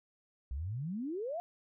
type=exponential sweep; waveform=sine; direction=up; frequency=60.2 to 723 Hz; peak=-35 dBFS; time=0.51-1.4 s; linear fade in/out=0 ms; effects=none